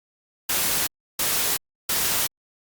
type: noise bursts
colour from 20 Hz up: white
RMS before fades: -23 dBFS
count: 3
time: 0.49-2.27 s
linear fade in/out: 5 ms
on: 380 ms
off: 320 ms
effects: Opus 48 kbps